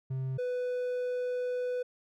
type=tone pair in turn; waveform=triangle; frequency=131.6 / 496.9 Hz; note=C3 / B4; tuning=+10 / +11 cents; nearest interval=octave + major seventh; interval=2301 cents; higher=second; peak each=-29 / -28 dBFS; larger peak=second; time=0.1-0.38 / 0.38-1.83 s; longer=second; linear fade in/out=10 ms; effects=none